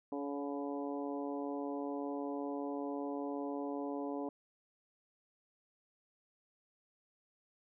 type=harmonic tone with a mistuned harmonic; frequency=142.2 Hz; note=C#3; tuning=45 cents sharp; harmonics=2 / 3 / 4 / 5 / 6 / 7; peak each=-39 / -43 / -45 / -47 / -49 / -50 dBFS; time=0.12-4.29 s; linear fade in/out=2 ms; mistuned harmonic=4; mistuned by=-16 cents; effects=none